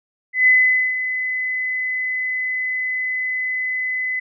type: tone with ADSR envelope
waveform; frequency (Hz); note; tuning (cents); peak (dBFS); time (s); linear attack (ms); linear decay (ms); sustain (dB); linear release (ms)
sine; 2018; B6; +37; -9; 0.33-4.2; 140; 470; -11; 10
effects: none